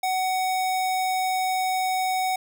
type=tone; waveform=square; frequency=748 Hz; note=F#5; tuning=19 cents sharp; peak=-23 dBFS; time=0.03-2.36 s; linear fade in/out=5 ms; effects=none